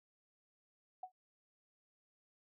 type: tone with exponential decay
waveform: sine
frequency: 742 Hz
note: F#5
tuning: 5 cents sharp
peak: -39 dBFS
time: 1.03-1.12 s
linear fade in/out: 5 ms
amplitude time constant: 18 ms
effects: none